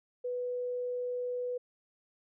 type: tone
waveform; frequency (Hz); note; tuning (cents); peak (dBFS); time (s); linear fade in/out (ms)
sine; 493.9; B4; 0; -32; 0.24-1.58; 10
effects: none